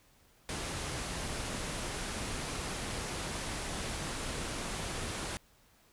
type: low-pass noise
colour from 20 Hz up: pink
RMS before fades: -38 dBFS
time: 0.49-5.37 s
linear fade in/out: 0 ms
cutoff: 11000 Hz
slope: 96 dB/octave
effects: pink hiss -65 dBFS RMS until 5.92 s